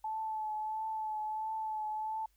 sine tone with vibrato, 868 Hz, A5, 24 cents flat, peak -34 dBFS, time 0.04-2.26 s, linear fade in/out 5 ms, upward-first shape triangle, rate 1.5 Hz, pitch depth 27 cents each way, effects added 50 Hz sine -69 dBFS peak until 2.36 s + white hiss -75 dBFS RMS until 2.36 s

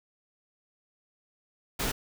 pink noise, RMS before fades -30 dBFS, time 1.79-1.92 s, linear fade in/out 10 ms, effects none

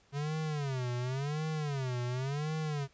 square tone with vibrato, 138.59 Hz, C#3, in tune, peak -33 dBFS, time 0.12-2.88 s, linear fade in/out 50 ms, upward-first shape sine, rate 0.92 Hz, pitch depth 220 cents each way, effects pink hiss -66 dBFS RMS until 2.93 s + resampled to 16000 Hz

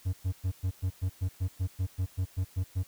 triangle tone bursts, 92.5 Hz, F#2, in tune, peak -24 dBFS, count 15, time 0.05-2.835 s, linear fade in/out 20 ms, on 83 ms, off 110 ms, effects white hiss -57 dBFS RMS until 2.87 s

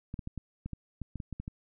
clicks, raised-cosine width 5 ms, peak -25 dBFS, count 12, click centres 0.141 / 0.192 / 0.274 / 0.377 / 0.66 / 0.733 / 1.017 / 1.157 / 1.202 / 1.327 / 1.4 / 1.479 s, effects none

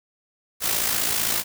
white noise with amplitude modulation, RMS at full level -21 dBFS, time 0.6-1.44 s, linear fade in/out 50 ms, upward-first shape sine, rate 55.5 Hz, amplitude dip 55%, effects none

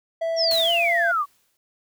triangle tone with pitch glide, 659.3 to 682.9 Hz, E5 to F5, 0 to -39 cents, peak -20 dBFS, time 0.21-1.12 s, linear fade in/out 10 ms, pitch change +61 cents, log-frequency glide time 0.65-0.7 s
sine exponential sweep, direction down, 5730 to 1107 Hz, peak -19 dBFS, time 0.36-1.26 s, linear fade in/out 50 ms
white noise with exponential decay, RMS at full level -31 dBFS, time 0.51-1.57 s, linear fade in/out 1 ms, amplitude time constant 230 ms
effects none

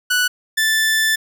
sawtooth tone pair in turn, 1480 / 1760 Hz, F#6 / A6, 0 / 0 cents, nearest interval minor third, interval 300 cents, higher second, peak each -11 dBFS, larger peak neither, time 0.1-0.28 / 0.57-1.16 s, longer second, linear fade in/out 10 ms, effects none

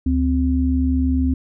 sine tone pair together, 73 / 259.4 Hz, D2 / C4, -10 / -15 cents, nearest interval octave + minor seventh, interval 2195 cents, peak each -18 dBFS, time 0.06-1.34 s, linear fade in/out 5 ms, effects none

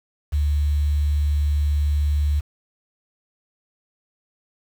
sine tone with quantisation, 73.4 Hz, D2, in tune, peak -17 dBFS, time 0.32-2.41 s, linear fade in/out 20 ms, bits 7, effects none

